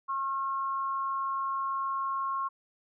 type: tone pair together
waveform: sine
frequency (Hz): 1082 / 1363.2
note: C#6 / F6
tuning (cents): -42 / -42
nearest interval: major third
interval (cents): 400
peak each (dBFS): -29 / -40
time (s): 0.08-2.49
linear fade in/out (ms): 20
effects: none